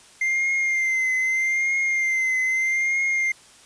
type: tone with vibrato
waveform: triangle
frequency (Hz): 2093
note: C7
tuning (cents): 0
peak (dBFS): -18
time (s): 0.21-3.32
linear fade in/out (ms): 5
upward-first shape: triangle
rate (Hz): 0.8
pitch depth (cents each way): 45
effects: white hiss -50 dBFS RMS until 3.65 s + resampled to 22050 Hz